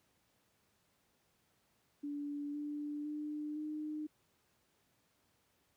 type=tone with pitch steps; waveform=sine; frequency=289.3 / 294.4 / 299.5 / 304.7 Hz; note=D4 / D4 / D4 / D#4; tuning=-26 / +4 / +34 / -36 cents; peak=-38 dBFS; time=2.03-4.07 s; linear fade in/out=10 ms; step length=510 ms; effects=pink hiss -75 dBFS RMS until 5.76 s + high-pass 80 Hz 12 dB/octave